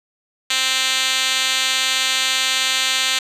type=tone with band-pass filter; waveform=5% pulse; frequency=261.6 Hz; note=C4; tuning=in tune; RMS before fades=-19 dBFS; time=0.5-3.19 s; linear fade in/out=5 ms; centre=4700 Hz; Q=2; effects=none